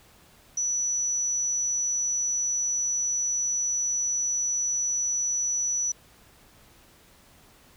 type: tone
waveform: sine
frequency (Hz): 5920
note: F#8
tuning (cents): 0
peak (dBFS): -24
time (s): 0.57-5.92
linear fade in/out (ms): 5
effects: pink hiss -56 dBFS RMS until 7.76 s